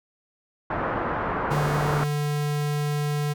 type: low-pass noise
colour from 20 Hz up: white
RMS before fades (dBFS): -27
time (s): 0.7-2.04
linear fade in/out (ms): 5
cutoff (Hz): 1400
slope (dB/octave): 24
type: tone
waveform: square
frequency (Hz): 147.3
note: D3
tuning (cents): +6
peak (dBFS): -24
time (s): 1.5-3.34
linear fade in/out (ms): 20
effects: none